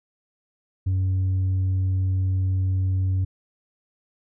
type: tone with tanh clipping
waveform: triangle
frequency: 94 Hz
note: F#2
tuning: 28 cents sharp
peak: -20 dBFS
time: 0.86-3.25 s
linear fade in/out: 10 ms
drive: 7 dB
effects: none